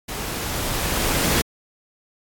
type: noise with level ramp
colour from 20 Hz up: pink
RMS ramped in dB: -30 to -19 dBFS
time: 0.08-1.42 s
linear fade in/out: 10 ms
effects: AAC 64 kbps